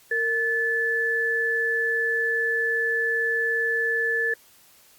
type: tone pair together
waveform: sine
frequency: 460.2 / 1737.5 Hz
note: A#4 / A6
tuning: -22 / -22 cents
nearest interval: octave + major seventh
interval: 2300 cents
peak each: -28 / -22 dBFS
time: 0.11-4.34 s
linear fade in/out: 5 ms
effects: white hiss -55 dBFS RMS until 4.98 s + Opus 48 kbps